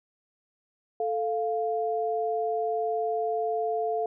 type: tone pair together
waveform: sine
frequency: 440 / 698.5 Hz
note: A4 / F5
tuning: 0 / 0 cents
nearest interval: minor sixth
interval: 800 cents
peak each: -28 dBFS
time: 1-4.06 s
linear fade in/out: 2 ms
effects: none